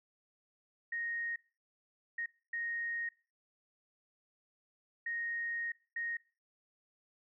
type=tone bursts at uneven times; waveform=sine; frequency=1864.7 Hz; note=A#6; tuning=in tune; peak=-35 dBFS; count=5; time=0.92-1.36 / 2.18-2.26 / 2.53-3.09 / 5.06-5.72 / 5.96-6.17 s; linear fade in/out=5 ms; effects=noise-tail reverb RT60 0.4 s tail -22 dB re dry